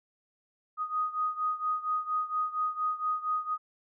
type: beating tone pair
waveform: sine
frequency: 1244.5 / 1248.8 Hz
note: D#6 / D#6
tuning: 0 / +6 cents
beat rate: 4.3 Hz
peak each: -30 / -33 dBFS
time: 0.77-3.58 s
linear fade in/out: 50 ms
effects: none